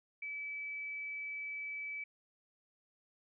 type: tone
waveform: sine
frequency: 2300 Hz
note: D7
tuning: 37 cents flat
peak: -39 dBFS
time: 0.22-2.04 s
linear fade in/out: 5 ms
effects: none